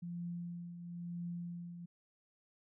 sine tone with tremolo, 173 Hz, F3, 16 cents flat, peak -38 dBFS, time 0.02-1.86 s, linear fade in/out 10 ms, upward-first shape triangle, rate 1 Hz, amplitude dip 60%, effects none

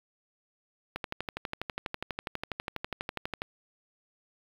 click train, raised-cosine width 0.3 ms, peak -16 dBFS, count 31, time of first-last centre 0.96-3.419 s, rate 12.2 Hz, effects low-pass 4000 Hz 12 dB/octave + 7-bit

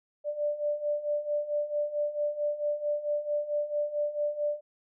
sine beating tone pair, 587.3 / 591.8 Hz, D5 / D5, 0 / +13 cents, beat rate 4.5 Hz, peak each -33 / -29 dBFS, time 0.24-4.61 s, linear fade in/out 50 ms, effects none

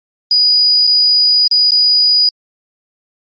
sine tone with dropouts, 4922 Hz, D#8, 20 cents flat, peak -7 dBFS, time 0.31-2.29 s, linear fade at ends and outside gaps 2 ms, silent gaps 0.869-0.873 / 1.477-1.512 / 1.708-1.718 s, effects MP3 32 kbps

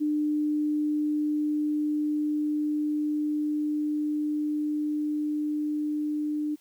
sine tone with level ramp, 300 Hz, D4, 37 cents sharp, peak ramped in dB -23 to -26 dBFS, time 0-6.56 s, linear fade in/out 20 ms, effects white hiss -63 dBFS RMS until 6.6 s

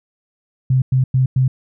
sine tone bursts, 130 Hz, C3, 11 cents flat, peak -11 dBFS, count 4, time 0.7-1.48 s, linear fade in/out 5 ms, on 120 ms, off 100 ms, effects none

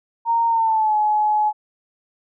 sine tone with pitch glide, 925 to 848.2 Hz, A#5 to G#5, -14 to +36 cents, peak -15 dBFS, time 0.25-1.53 s, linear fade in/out 50 ms, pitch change -150 cents, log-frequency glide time 0.48-0.96 s, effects none

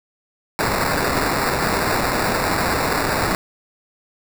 white noise with sample-and-hold, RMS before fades -20 dBFS, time 0.59-3.35 s, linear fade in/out 0 ms, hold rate 3150 Hz, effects none

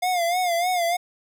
square tone with vibrato, 706 Hz, F5, 19 cents sharp, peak -21 dBFS, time 0.02-0.97 s, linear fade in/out 10 ms, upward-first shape sine, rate 3.3 Hz, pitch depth 80 cents each way, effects none

